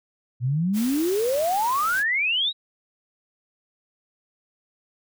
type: exponential sweep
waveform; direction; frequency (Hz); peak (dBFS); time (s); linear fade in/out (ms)
sine; up; 116.54 to 3915; -20; 0.4-2.53; 50
type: noise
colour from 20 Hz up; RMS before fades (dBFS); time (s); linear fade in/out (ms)
white; -35; 0.73-2.04; 50
effects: none